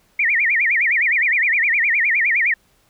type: tone with vibrato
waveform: sine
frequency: 2093 Hz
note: C7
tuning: in tune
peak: -14 dBFS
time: 0.19-2.54 s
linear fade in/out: 5 ms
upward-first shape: sine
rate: 9.7 Hz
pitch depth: 260 cents each way
effects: pink hiss -59 dBFS RMS until 2.89 s